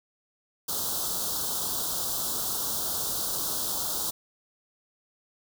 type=band-stop noise; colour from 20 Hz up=white; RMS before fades=-30 dBFS; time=0.68-4.11 s; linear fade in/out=10 ms; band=1400 to 3400 Hz; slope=48 dB/octave; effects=none